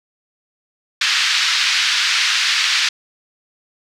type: band-pass noise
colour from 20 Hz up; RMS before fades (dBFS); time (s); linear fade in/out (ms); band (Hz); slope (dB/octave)
white; -17; 1.01-2.89; 5; 1400 to 4900; 24
effects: none